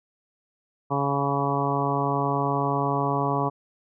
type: harmonic tone with a mistuned harmonic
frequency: 140.2 Hz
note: C#3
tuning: 20 cents sharp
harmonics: 1 / 2 / 3 / 4 / 5 / 6 / 7 / 8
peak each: -28 / -30 / -30 / -34 / -30 / -32 / -29 / -30 dBFS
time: 0.9-3.5 s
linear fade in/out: 20 ms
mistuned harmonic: 8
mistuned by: +16 cents
effects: none